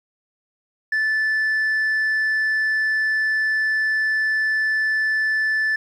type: tone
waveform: sine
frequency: 1750 Hz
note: A6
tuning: 10 cents flat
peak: -15 dBFS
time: 0.92-5.76 s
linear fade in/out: 5 ms
effects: tanh soft clip ceiling -17 dBFS + 9-bit